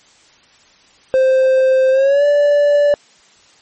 triangle tone with pitch glide, 523.3 to 580.6 Hz, C5 to D5, 0 to -20 cents, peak -7 dBFS, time 1.14-2.94 s, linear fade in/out 0 ms, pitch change +180 cents, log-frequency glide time 1.91-2.25 s, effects white hiss -49 dBFS RMS until 3.61 s + MP3 32 kbps

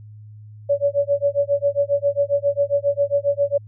sine tone with tremolo, 568 Hz, C#5, 42 cents sharp, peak -13 dBFS, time 0.69-3.58 s, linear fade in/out 10 ms, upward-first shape sine, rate 7.4 Hz, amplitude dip 100%, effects added 106 Hz sine -38 dBFS peak until 3.67 s

